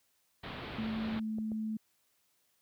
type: low-pass noise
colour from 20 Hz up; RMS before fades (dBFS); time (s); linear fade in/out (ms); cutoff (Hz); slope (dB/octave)
pink; -42; 0.43-1.2; 10; 4100; 48
type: tone with pitch glide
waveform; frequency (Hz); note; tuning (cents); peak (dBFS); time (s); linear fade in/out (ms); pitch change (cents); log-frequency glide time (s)
sine; 220.6 to 218.1; A3 to A3; +5 to -15; -33; 0.78-1.77; 5; -20; 1.18-1.25
type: clicks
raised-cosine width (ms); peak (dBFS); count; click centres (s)
2; -32; 2; 1.385 / 1.518
effects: white hiss -74 dBFS RMS until 2.61 s + high-pass 60 Hz 12 dB/octave